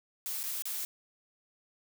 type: noise with dropouts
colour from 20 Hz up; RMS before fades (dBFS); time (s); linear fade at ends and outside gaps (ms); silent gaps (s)
blue; -36; 0.26-0.85; 0; 0.431-0.438 / 0.622-0.655
effects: none